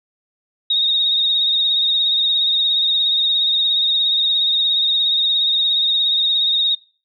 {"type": "tone with vibrato", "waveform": "sine", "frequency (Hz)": 3729, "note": "A#7", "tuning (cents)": 0, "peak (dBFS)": -14, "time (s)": [0.7, 6.75], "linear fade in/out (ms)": 5, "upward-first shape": "sine", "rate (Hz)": 17, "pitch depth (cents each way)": 37, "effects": ["noise-tail reverb RT60 0.4 s tail -23 dB re dry"]}